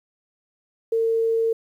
sine tone, 453.4 Hz, A#4, 48 cents flat, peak -18 dBFS, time 0.92-1.53 s, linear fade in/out 5 ms, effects 9-bit

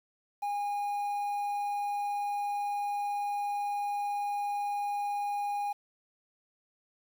triangle tone with quantisation, 817 Hz, G#5, 29 cents flat, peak -28 dBFS, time 0.42-5.73 s, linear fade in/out 10 ms, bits 9, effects none

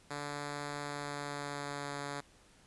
5% pulse tone with pitch glide, 145 to 142.76 Hz, D3 to D3, -22 to -49 cents, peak -27 dBFS, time 0.1-2.21 s, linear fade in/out 10 ms, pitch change -27 cents, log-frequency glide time 0.79-1.98 s, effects pink hiss -63 dBFS RMS until 2.66 s + resampled to 24000 Hz

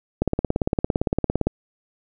click train, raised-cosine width 2 ms, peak -6 dBFS, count 23, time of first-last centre 0.22-1.47 s, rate 17.6 Hz, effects none

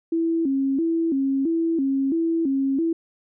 sine tone with vibrato, 299.3 Hz, D4, 33 cents sharp, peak -19 dBFS, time 0.12-2.93 s, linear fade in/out 5 ms, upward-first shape square, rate 1.5 Hz, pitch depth 170 cents each way, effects none

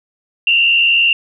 sine tone with frequency modulation, 2770 Hz, F7, 15 cents flat, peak -9 dBFS, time 0.47-1.13 s, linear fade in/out 2 ms, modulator 76.7 Hz, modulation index 1.1, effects none

